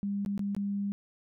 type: tone with dropouts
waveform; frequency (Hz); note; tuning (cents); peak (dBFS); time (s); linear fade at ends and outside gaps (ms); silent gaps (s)
sine; 200.8; G3; +42; -29; 0.03-0.92; 0; 0.249-0.261 / 0.378-0.393 / 0.549-0.565
effects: none